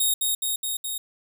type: tone with echo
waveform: 5% pulse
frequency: 3729 Hz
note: A#7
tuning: in tune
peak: -12 dBFS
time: 0-0.14 s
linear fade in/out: 5 ms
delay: 210 ms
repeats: 4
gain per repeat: -2 dB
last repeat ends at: 0.98 s
effects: none